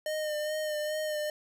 square tone with vibrato, 610 Hz, D#5, 34 cents flat, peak -31 dBFS, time 0.06-1.3 s, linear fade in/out 2 ms, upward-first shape sine, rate 2.4 Hz, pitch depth 27 cents each way, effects none

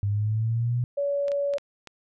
sine linear sweep, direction up, 100 to 123.47 Hz, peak -22 dBFS, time 0.03-0.84 s, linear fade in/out 0 ms
sine tone, 567 Hz, C#5, 39 cents sharp, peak -23 dBFS, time 0.97-1.58 s, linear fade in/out 10 ms
clicks, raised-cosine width 0.2 ms, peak -24 dBFS, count 5, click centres 1.282 / 1.318 / 1.537 / 1.583 / 1.873 s
effects none

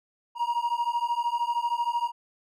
triangle beating tone pair, 942 / 955 Hz, A#5 / A#5, +18 / +42 cents, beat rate 13 Hz, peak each -26 dBFS, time 0.35-2.12 s, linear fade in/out 50 ms, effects none

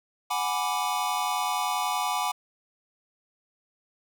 square chord, G# half-diminished seventh, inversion third, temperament equal, 740 / 830.6 / 987.8 / 1174.7 Hz, F#5 / G#5 / B5 / D6, 0 / 0 / 0 / 0 cents, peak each -32 dBFS, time 0.3-2.32 s, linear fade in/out 10 ms, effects none

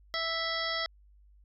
harmonic tone, 659 Hz, E5, 1 cent flat, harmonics 1 / 2 / 3 / 5 / 6 / 7 / 8, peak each -38 / -37 / -35 / -38 / -41 / -40 / -38 dBFS, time 0.14-0.86 s, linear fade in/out 0 ms, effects added 50 Hz sine -56 dBFS peak until 1.44 s

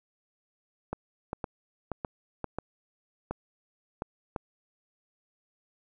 clicks, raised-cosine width 1 ms, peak -18 dBFS, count 10, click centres 0.93 / 1.331 / 1.442 / 1.917 / 2.048 / 2.443 / 2.586 / 3.31 / 4.021 / 4.362 s, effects none

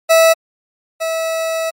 40% pulse tone pair in turn, 653 / 650.4 Hz, E5 / E5, -17 / -23 cents, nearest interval unison, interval 6 cents, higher first, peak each -6 / -16 dBFS, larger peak first, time 0.09-0.34 / 1-1.71 s, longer second, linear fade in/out 20 ms, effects MP3 64 kbps

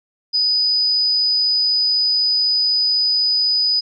sine tone, 4978 Hz, D#8, in tune, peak -14 dBFS, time 0.33-3.81 s, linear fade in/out 20 ms, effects none

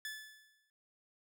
sawtooth tone with exponential decay, 1733 Hz, A6, 27 cents flat, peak -35 dBFS, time 0.05-0.7 s, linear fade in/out 1 ms, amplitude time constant 140 ms, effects none

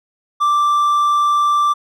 triangle tone, 1174.7 Hz, D6, in tune, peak -10 dBFS, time 0.4-1.74 s, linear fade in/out 20 ms, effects none

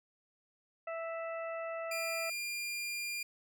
harmonic tone, 659.3 Hz, E5, in tune, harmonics 1 / 2 / 3 / 4, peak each -38 / -44 / -48 / -50 dBFS, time 0.87-2.3 s, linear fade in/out 5 ms
sawtooth tone, 2400 Hz, D7, 37 cents sharp, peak -33 dBFS, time 1.91-3.23 s, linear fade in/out 5 ms
effects none

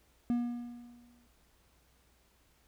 triangle tone with exponential decay, 240 Hz, B3, 49 cents flat, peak -24 dBFS, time 0.3-1.27 s, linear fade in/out 0 ms, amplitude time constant 210 ms, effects added 60 Hz sine -69 dBFS peak until 2.67 s + pink hiss -69 dBFS RMS until 2.67 s

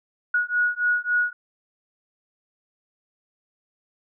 sine beating tone pair, 1454 / 1457.6 Hz, F#6 / F#6, -31 / -26 cents, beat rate 3.6 Hz, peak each -23 dBFS, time 0.34-1.33 s, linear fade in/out 5 ms, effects none

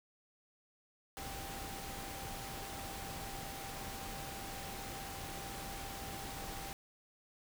sine tone in noise, 786 Hz, G5, 4 cents sharp, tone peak -49 dBFS, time 1.17-6.73 s, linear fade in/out 0 ms, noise pink, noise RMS -45 dBFS, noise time 1.17-6.73 s, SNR -7 dB, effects none

